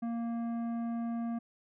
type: tone with tanh clipping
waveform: sine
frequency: 232.6 Hz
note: A#3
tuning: 4 cents flat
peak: -34 dBFS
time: 0.02-1.39 s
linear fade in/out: 10 ms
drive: 11 dB
effects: none